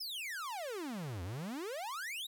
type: exponential two-way sweep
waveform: 45% pulse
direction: down then up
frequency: 5410 to 82.41 to 3944 Hz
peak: -39 dBFS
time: 0-2.27 s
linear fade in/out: 10 ms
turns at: 1.23 s
effects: none